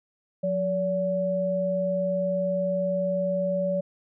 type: tone pair together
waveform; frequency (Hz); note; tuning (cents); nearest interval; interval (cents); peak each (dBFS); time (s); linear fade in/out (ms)
sine; 180 / 571.5; F#3 / D5; -47 / -47; octave + minor sixth; 2000; -29 / -24; 0.43-3.81; 10
effects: none